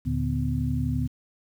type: tone cluster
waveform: sine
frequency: 75.2 / 114.6 / 146.4 / 250 Hz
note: D2 / A#2 / D3 / B3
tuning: +42 / -29 / -5 / +21 cents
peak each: -29 dBFS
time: 0.05-1.08 s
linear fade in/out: 20 ms
effects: 9-bit